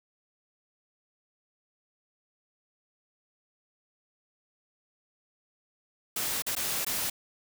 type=noise with dropouts; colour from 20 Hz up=white; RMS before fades=-31 dBFS; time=6.16-7.1 s; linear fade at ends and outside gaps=5 ms; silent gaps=6.422-6.465 / 6.552-6.564 / 6.848-6.865 s; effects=none